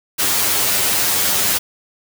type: noise with comb filter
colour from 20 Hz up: white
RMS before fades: -17 dBFS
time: 0.18-1.59 s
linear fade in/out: 20 ms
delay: 9.9 ms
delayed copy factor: +0.95
effects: none